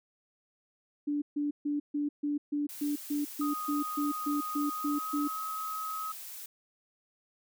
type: tone bursts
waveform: sine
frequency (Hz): 291.8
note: D4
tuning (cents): -11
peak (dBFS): -28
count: 15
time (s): 1.07-5.28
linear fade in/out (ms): 10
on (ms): 150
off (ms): 140
type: noise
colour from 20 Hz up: blue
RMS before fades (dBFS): -44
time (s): 2.69-6.46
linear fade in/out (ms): 2
type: tone with pitch glide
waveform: sine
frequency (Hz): 1244.5 to 1272.1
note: D#6 to D#6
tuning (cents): 0 to +38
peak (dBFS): -34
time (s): 3.41-6.12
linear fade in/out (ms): 5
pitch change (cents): +38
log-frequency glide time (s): 4.71-5.2
effects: none